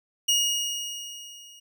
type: tone with level ramp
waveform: 25% pulse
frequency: 2873 Hz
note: F7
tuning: 48 cents sharp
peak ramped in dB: -15 to -44 dBFS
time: 0.28-1.6 s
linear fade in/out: 10 ms
effects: none